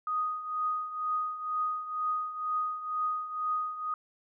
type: tone with tremolo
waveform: sine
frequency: 1244.5 Hz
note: D#6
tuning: in tune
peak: -26 dBFS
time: 0.07-3.94 s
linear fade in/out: 2 ms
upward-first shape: triangle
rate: 2.1 Hz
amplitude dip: 75%
effects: none